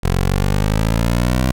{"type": "exponential sweep", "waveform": "15% pulse", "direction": "up", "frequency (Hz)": [43.65, 65.2], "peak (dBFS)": -8, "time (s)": [0.03, 1.52], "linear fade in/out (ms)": 10, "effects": []}